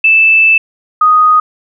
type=tone pair in turn; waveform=sine; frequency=2637 / 1244.5 Hz; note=E7 / D#6; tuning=0 / 0 cents; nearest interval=octave + minor second; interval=1300 cents; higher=first; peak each=-4 dBFS; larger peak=neither; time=0.04-0.58 / 1.01-1.4 s; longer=first; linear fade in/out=5 ms; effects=none